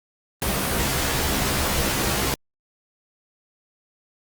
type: noise with comb filter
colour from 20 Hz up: pink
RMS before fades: -23 dBFS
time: 0.42-2.34 s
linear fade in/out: 0 ms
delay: 15 ms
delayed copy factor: +0.9
effects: Opus 32 kbps